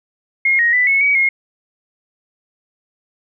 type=tone with pitch steps; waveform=sine; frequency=2145 / 1878 / 1988 / 2195 / 2265 / 2151 Hz; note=C7 / A#6 / B6 / C#7 / C#7 / C7; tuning=+42 / +12 / +11 / -18 / +37 / +47 cents; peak=-11 dBFS; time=0.45-1.29 s; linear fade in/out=5 ms; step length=140 ms; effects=none